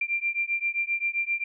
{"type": "beating tone pair", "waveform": "sine", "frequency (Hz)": [2369, 2376.6], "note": ["D7", "D7"], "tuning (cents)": [14, 20], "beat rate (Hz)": 7.6, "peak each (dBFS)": [-28, -28], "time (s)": [0.01, 1.44], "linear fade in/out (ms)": 5, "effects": []}